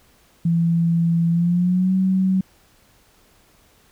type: tone with pitch glide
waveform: sine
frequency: 167.9 to 188.46 Hz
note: E3 to F#3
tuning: +32 to +32 cents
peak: -15 dBFS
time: 0.45-2.41 s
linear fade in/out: 5 ms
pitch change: +200 cents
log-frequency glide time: 1.3-1.94 s
effects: pink hiss -56 dBFS RMS until 3.91 s